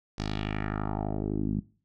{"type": "tone with low-pass filter sweep", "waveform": "10% pulse", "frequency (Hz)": 51.91, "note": "G#1", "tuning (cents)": 0, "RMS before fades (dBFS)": -31, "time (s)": [0.18, 1.6], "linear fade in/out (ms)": 5, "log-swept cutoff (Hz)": [5500, 200], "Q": 2.5, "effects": ["noise-tail reverb RT60 0.4 s tail -20 dB re dry"]}